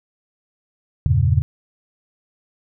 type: chord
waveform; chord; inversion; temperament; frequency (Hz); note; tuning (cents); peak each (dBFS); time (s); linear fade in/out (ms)
sine; E diminished seventh; none; equal; 82.41 / 98 / 116.54 / 138.59; E2 / G2 / Bb2 / Db3; 0 / 0 / 0 / 0; -19; 1.06-1.42; 0
effects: none